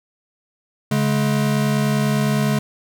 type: tone pair together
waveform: square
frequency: 141.97 / 211.8 Hz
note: C#3 / G#3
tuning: +42 / +34 cents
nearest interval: perfect fifth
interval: 692 cents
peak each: -20 dBFS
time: 0.91-2.59 s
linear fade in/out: 5 ms
effects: none